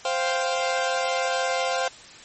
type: chord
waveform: sawtooth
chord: C suspended fourth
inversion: none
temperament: equal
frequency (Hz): 523.3 / 698.5 / 784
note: C5 / F5 / G5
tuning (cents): 0 / 0 / 0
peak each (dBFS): -22 / -23 / -26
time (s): 0.05-1.88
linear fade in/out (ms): 2
effects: white hiss -45 dBFS RMS until 2.24 s + MP3 32 kbps